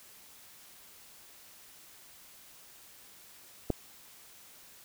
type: clicks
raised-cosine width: 2 ms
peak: -28 / -14 dBFS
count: 2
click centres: 3.7 / 3.703 s
effects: white hiss -55 dBFS RMS until 4.84 s